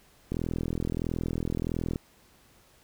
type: click train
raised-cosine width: 3 ms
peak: -17 dBFS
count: 69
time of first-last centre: 0.32-1.959 s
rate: 41.5 Hz
effects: pink hiss -60 dBFS RMS until 2.83 s

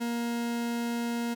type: tone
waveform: 40% pulse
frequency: 235.5 Hz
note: A#3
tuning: 18 cents sharp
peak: -28 dBFS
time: 0-1.35 s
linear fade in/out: 20 ms
effects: 11-bit

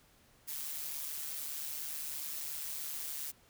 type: noise with amplitude modulation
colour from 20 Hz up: blue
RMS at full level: -38 dBFS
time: 0.47-3.32 s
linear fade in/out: 20 ms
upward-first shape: sine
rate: 147 Hz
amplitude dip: 55%
effects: pink hiss -65 dBFS RMS until 3.49 s

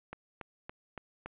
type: click train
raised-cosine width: 0.5 ms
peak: -26 dBFS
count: 5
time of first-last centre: 0.13-1.26 s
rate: 3.54 Hz
effects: resampled to 8000 Hz + 9-bit

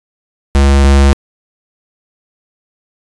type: tone pair in turn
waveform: square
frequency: 69.3 / 69.3 Hz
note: C#2 / C#2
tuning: 0 / 0 cents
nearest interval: unison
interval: 0 cents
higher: neither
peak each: -6 / -5 dBFS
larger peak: second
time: 0.55-0.84 / 0.84-1.13 s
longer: neither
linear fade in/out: 0 ms
effects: resampled to 22050 Hz

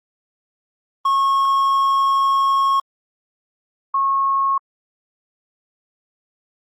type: tone pair in turn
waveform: triangle / sine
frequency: 1092 / 1092 Hz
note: C#6 / C#6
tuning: -26 / -26 cents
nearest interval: unison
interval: 0 cents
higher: neither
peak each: -12 / -15 dBFS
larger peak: first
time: 1.05-2.8 / 3.94-4.58 s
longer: first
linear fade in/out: 5 ms
effects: Opus 24 kbps

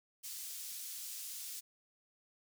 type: high-pass noise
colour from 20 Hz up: pink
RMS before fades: -45 dBFS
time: 0.23-1.61 s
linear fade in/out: 20 ms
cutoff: 5700 Hz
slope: 12 dB/octave
effects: none

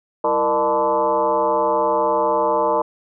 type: tone with frequency modulation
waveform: sine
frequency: 740 Hz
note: F#5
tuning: in tune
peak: -15 dBFS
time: 0.24-2.82 s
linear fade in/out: 5 ms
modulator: 136 Hz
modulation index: 2.5
effects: none

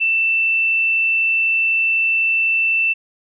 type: tone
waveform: sine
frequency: 2668 Hz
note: E7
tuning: 20 cents sharp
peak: -14 dBFS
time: 0-2.94 s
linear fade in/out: 20 ms
effects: none

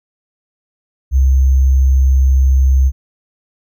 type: tone with sample-and-hold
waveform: sine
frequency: 66.4 Hz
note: C2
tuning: 26 cents sharp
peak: -7 dBFS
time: 1.11-2.92 s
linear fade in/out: 50 ms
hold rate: 6300 Hz
effects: none

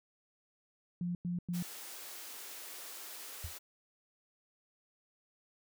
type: tone bursts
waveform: sine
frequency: 175.6 Hz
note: F3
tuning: 10 cents sharp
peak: -33 dBFS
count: 3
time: 1.01-1.626 s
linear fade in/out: 2 ms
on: 140 ms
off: 98 ms
type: high-pass noise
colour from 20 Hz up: white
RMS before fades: -47 dBFS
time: 1.53-3.59 s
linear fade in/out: 20 ms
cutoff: 290 Hz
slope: 24 dB/octave
type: tone with exponential decay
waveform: sine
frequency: 82.1 Hz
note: E2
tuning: 6 cents flat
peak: -35 dBFS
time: 3.44-3.55 s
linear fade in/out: 5 ms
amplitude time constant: 22 ms
effects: none

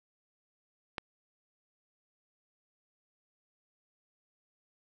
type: click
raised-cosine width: 0.3 ms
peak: -18 dBFS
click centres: 0.982 s
effects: none

